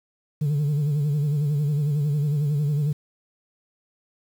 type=tone with vibrato; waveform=sine; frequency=146.83 Hz; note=D3; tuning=in tune; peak=-17 dBFS; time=0.41-2.93 s; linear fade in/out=10 ms; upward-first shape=sine; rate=11 Hz; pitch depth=72 cents each way; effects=tanh soft clip ceiling -19 dBFS + 8-bit